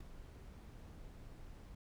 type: noise with ADSR envelope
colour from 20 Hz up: brown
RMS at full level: -45 dBFS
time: 0-1.75 s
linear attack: 7 ms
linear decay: 4 ms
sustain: -8 dB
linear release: 5 ms
effects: none